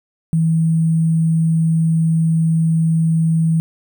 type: tone with sample-and-hold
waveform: sine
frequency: 162.6 Hz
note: E3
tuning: 23 cents flat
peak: -12 dBFS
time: 0.33-3.6 s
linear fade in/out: 0 ms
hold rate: 8820 Hz
effects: none